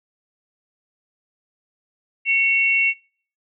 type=tone pair together; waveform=sine; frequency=2217 / 2723 Hz; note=C#7 / F7; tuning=0 / -44 cents; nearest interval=major third; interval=356 cents; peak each=-18 dBFS; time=2.25-2.94 s; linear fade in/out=50 ms; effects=noise-tail reverb RT60 0.5 s tail -25 dB re dry